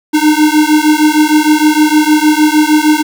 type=beating tone pair; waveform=square; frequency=302 / 308.5 Hz; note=D4 / D#4; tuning=+48 / -15 cents; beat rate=6.5 Hz; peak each=-10 dBFS; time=0.13-3.03 s; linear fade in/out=20 ms; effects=7-bit